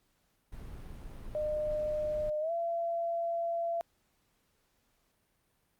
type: noise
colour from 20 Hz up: brown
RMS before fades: -44 dBFS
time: 0.52-2.3 s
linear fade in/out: 5 ms
type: tone with pitch glide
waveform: sine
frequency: 607 to 677.4 Hz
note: D#5 to E5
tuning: -43 to +47 cents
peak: -30 dBFS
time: 1.35-3.81 s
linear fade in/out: 0 ms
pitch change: +190 cents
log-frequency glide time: 2.4-2.52 s
effects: pink hiss -74 dBFS RMS until 5.79 s + Opus 48 kbps